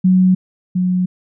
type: tone pair in turn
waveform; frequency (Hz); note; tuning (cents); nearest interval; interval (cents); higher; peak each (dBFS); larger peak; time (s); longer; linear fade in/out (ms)
sine; 185 / 182.24; F#3 / F#3; 0 / -26; unison; 26; first; -8 / -13; first; 0.04-0.35 / 0.75-1.06; neither; 10
effects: none